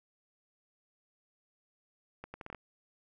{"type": "accelerating click train", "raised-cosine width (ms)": 0.5, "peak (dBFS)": -28, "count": 7, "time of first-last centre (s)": [2.24, 2.547], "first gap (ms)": 100, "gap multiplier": 0.72, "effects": []}